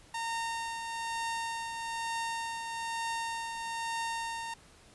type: tone with tremolo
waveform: sawtooth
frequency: 918 Hz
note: A#5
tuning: 27 cents flat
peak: -28 dBFS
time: 0.14-4.54 s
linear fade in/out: 5 ms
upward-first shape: triangle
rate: 1.1 Hz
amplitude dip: 45%
effects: pink hiss -58 dBFS RMS until 4.94 s + resampled to 24000 Hz